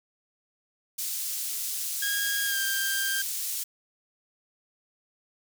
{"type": "high-pass noise", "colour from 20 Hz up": "pink", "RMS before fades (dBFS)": -32, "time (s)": [0.98, 3.64], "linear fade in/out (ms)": 10, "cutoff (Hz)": 6500, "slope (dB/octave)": 12}
{"type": "tone with pitch glide", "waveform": "sawtooth", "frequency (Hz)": [1637, 1586.7], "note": ["G#6", "G6"], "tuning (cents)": [-25, 21], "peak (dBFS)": -24, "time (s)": [2.02, 3.22], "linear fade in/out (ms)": 5, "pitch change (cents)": -54, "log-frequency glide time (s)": [2.45, 2.58]}
{"effects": []}